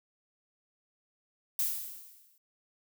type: noise with exponential decay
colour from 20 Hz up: violet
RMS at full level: -28 dBFS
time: 1.59-2.38 s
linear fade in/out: 2 ms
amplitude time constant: 170 ms
effects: none